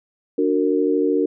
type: chord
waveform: sine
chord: D augmented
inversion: none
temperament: just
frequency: 293.7 / 367.1 / 458.9 Hz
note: D4 / F#4 / A#4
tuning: 0 / -14 / -27 cents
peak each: -20 / -21 / -20 dBFS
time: 0.38-1.26 s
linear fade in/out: 5 ms
effects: none

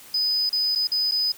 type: tone with dropouts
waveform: sine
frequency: 5000 Hz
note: D#8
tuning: 8 cents sharp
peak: -18 dBFS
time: 0.14-1.32 s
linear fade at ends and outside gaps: 5 ms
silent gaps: 0.494-0.528 / 0.751-0.757 / 0.872-0.917 / 1.112-1.119 s
effects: tanh soft clip ceiling -18 dBFS + white hiss -46 dBFS RMS until 1.37 s

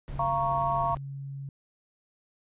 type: noise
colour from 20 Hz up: brown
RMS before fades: -40 dBFS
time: 0.08-0.97 s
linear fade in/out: 0 ms
type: tone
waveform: sine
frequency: 138 Hz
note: C#3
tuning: 7 cents flat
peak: -35 dBFS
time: 0.12-1.49 s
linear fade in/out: 2 ms
type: chord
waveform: sine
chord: Bb minor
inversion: second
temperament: equal with one note detuned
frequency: 688 / 932.3 / 1108.7 Hz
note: F5 / Bb5 / Db6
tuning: -26 / 0 / 0 cents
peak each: -29 dBFS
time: 0.19-0.95 s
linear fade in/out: 5 ms
effects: resampled to 8000 Hz

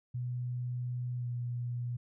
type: tone with pitch glide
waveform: sine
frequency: 123.47 to 121.35 Hz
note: B2 to B2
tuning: 0 to -30 cents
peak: -33 dBFS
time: 0.14-1.97 s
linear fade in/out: 10 ms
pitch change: -30 cents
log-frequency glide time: 1.17-1.26 s
effects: none

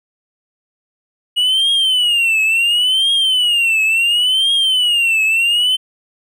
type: tone with vibrato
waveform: triangle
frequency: 2901 Hz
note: F#7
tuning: 35 cents flat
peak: -10 dBFS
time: 1.36-5.77 s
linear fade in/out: 20 ms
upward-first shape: triangle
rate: 0.71 Hz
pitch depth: 210 cents each way
effects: none

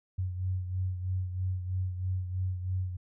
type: beating tone pair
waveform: sine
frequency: 92 / 95.1 Hz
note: F#2 / F#2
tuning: -9 / +48 cents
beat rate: 3.1 Hz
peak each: -30 / -38 dBFS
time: 0.18-2.97 s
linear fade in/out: 10 ms
effects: none

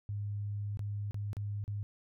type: tone with dropouts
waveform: sine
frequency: 102.6 Hz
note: G#2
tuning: 21 cents flat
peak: -34 dBFS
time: 0.09-1.83 s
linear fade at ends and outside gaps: 0 ms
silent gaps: 0.772-0.793 / 1.11-1.144 / 1.331-1.368 / 1.64-1.679 s
effects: none

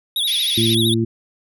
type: tone with vibrato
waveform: square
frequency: 3575 Hz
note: A7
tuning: 27 cents sharp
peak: -18 dBFS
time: 0.16-0.94 s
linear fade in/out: 2 ms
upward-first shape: sine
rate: 13 Hz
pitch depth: 130 cents each way
type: band-pass noise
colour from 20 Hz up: white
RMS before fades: -29 dBFS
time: 0.27-0.75 s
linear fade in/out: 5 ms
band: 2200 to 5400 Hz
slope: 48 dB/octave
type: harmonic tone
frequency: 113.5 Hz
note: A#2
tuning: 46 cents flat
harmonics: 1 / 2 / 3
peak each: -20 / -20 / -20 dBFS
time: 0.57-1.05 s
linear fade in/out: 10 ms
effects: none

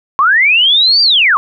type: linear two-way sweep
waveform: sine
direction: up then down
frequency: 1046.5 to 4763 to 1046.5 Hz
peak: -6 dBFS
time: 0.19-1.37 s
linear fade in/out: 0 ms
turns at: 1.02 s
effects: none

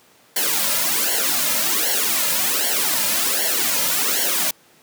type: noise with flanger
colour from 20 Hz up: white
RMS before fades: -20 dBFS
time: 0.36-4.51 s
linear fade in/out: 5 ms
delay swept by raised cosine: 0.8 to 2.7 ms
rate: 1.3 Hz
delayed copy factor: -0.9
effects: pink hiss -53 dBFS RMS until 4.82 s + high-pass 200 Hz 12 dB/octave

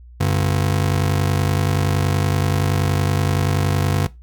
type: ring-modulated tone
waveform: 40% pulse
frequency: 118.4 Hz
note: A#2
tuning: 27 cents sharp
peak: -12 dBFS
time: 0.2-4.07 s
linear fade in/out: 10 ms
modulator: 25.3 Hz
effects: noise-tail reverb RT60 0.2 s tail -18 dB re dry + added 60 Hz sine -39 dBFS peak until 4.22 s

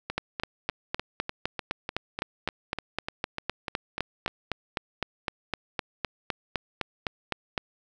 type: two click trains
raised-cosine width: 0.3 ms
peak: -11 / -15 dBFS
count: 30 / 15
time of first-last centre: 0.18-7.578 / 0.1-4.279 s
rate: 3.92 / 3.35 Hz
effects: none

